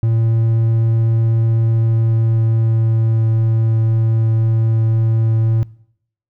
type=tone with pitch glide; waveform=triangle; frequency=113.5 to 112.26 Hz; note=A#2 to A2; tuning=-46 to +35 cents; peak=-10 dBFS; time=0.03-5.63 s; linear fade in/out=0 ms; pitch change=-19 cents; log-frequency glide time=1.62-3.14 s; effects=noise-tail reverb RT60 0.7 s tail -22 dB re dry